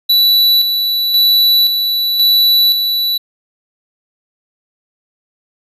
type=tone with tremolo; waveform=square; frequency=3951 Hz; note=B7; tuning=in tune; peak=-8 dBFS; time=0.09-3.18 s; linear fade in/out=10 ms; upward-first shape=square; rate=0.95 Hz; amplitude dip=45%; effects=resampled to 32000 Hz